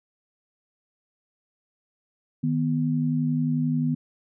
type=tone pair together; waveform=sine; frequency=155.56 / 246.9 Hz; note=D#3 / B3; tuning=0 / 0 cents; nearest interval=minor sixth; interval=800 cents; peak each=-24 dBFS; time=2.43-3.95 s; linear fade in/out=10 ms; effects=none